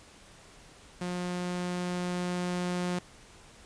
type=tone with level ramp; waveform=sawtooth; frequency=178.5 Hz; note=F3; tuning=38 cents sharp; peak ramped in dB=-28 to -25 dBFS; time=1.01-2.99 s; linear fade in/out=5 ms; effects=pink hiss -54 dBFS RMS until 3.65 s + resampled to 22050 Hz